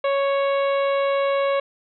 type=harmonic tone; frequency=554.4 Hz; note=C#5; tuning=in tune; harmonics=1 / 2 / 3 / 4 / 5 / 6 / 7; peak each=-19 / -26 / -35 / -33 / -37 / -41 / -41 dBFS; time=0.04-1.6 s; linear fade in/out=5 ms; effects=none